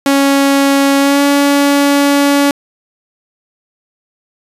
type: tone with pitch glide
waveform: sawtooth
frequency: 277.2 to 283.5 Hz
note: C#4 to C#4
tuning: 0 to +39 cents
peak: -4 dBFS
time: 0.06-2.51 s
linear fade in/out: 2 ms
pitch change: +39 cents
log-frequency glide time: 0.98-1.22 s
effects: resampled to 32000 Hz